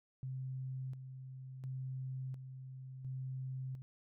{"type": "tone with tremolo", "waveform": "sine", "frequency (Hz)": 130.81, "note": "C3", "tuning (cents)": 0, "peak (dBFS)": -39, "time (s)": [0.23, 3.82], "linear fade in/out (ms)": 0, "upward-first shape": "square", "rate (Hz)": 0.71, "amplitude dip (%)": 55, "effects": []}